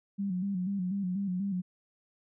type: tone with vibrato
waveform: sine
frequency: 190 Hz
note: F#3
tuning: 46 cents sharp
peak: -29 dBFS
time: 0.18-1.62 s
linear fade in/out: 20 ms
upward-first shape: square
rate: 4.1 Hz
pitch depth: 80 cents each way
effects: none